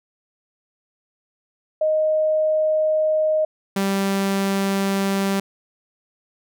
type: tone pair in turn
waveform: sine / sawtooth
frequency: 622 / 195.92 Hz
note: D#5 / G3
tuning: -1 / -1 cents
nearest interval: octave + minor sixth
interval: 2000 cents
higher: first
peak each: -16 / -15 dBFS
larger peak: second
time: 1.81-3.45 / 3.76-5.4 s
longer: neither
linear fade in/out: 5 ms
effects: none